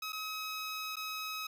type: tone with dropouts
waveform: 15% pulse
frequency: 1274 Hz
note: D#6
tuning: 41 cents sharp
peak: -31 dBFS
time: 0.02-1.47 s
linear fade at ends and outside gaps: 5 ms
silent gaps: 0.123-0.129 / 0.958-0.967 s
effects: none